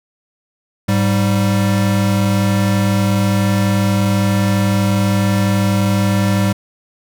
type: tone pair together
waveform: square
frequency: 103.83 / 196 Hz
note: G#2 / G3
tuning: 0 / 0 cents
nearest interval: major seventh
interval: 1100 cents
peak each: -16 dBFS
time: 0.88-6.53 s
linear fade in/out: 10 ms
effects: none